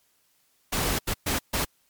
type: noise bursts at uneven times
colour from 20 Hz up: pink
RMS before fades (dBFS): -26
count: 4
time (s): 0.72-0.99 / 1.07-1.14 / 1.26-1.39 / 1.53-1.65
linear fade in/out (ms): 10
effects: white hiss -67 dBFS RMS until 1.89 s + MP3 96 kbps